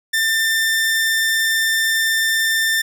sawtooth tone, 1791 Hz, A6, 30 cents sharp, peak -12 dBFS, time 0.13-2.82 s, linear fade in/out 10 ms, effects none

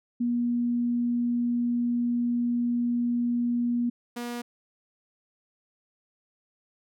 sine / sawtooth tone pair in turn, 240 / 240 Hz, B3 / B3, -49 / -49 cents, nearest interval unison, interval 0 cents, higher neither, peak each -23 / -28 dBFS, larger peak first, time 0.2-3.9 / 4.16-4.42 s, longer first, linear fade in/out 10 ms, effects none

